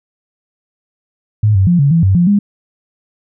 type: tone with pitch steps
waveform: sine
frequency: 106.3 / 95.9 / 174.9 / 140.9 / 166 / 96.1 / 174.6 / 203.4 Hz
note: G#2 / G2 / F3 / C#3 / E3 / G2 / F3 / G#3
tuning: +41 / -37 / +3 / +29 / +12 / -34 / 0 / -36 cents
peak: -7 dBFS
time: 1.43-2.39 s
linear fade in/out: 5 ms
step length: 120 ms
effects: none